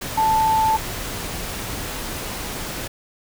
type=tone in noise; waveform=sine; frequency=880 Hz; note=A5; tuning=in tune; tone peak=-15 dBFS; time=0.17-0.77 s; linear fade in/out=10 ms; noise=pink; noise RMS=-29 dBFS; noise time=0.01-2.88 s; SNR=+11 dB; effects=none